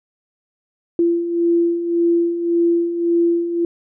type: beating tone pair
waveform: sine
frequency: 339.3 / 341.1 Hz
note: F4 / F4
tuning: -50 / -41 cents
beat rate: 1.8 Hz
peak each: -22 / -15 dBFS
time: 0.99-3.65 s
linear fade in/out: 2 ms
effects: none